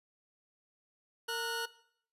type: tone pair together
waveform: 20% pulse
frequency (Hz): 460 / 1460.4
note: A#4 / F#6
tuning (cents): -23 / -23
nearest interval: octave + minor sixth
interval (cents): 2000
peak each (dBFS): -33 / -32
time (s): 1.28-1.66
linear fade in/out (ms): 10
effects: noise-tail reverb RT60 0.6 s tail -17 dB re dry + resampled to 32000 Hz